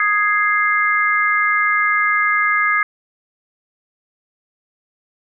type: chord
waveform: sine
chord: Ab major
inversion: second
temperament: equal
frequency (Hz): 1244.5 / 1661.2 / 2093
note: Eb6 / Ab6 / C7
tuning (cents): 0 / 0 / 0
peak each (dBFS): -18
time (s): 0-2.83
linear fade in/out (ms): 2
effects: none